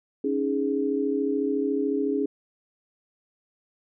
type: chord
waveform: sine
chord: C# suspended second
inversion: none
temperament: equal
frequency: 277.2 / 311.1 / 415.3 Hz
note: C#4 / D#4 / G#4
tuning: 0 / 0 / 0 cents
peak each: -26 / -30 / -26 dBFS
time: 0.24-2.26 s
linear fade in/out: 5 ms
effects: none